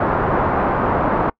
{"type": "low-pass noise", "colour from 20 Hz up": "white", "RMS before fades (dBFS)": -18, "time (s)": [0, 1.3], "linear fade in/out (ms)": 5, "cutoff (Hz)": 1200, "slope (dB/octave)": 24, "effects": ["noise-tail reverb RT60 0.1 s tail -25 dB re dry"]}